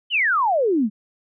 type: exponential sweep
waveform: sine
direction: down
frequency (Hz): 3136 to 196.5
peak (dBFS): -16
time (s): 0.1-0.9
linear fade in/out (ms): 50
effects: none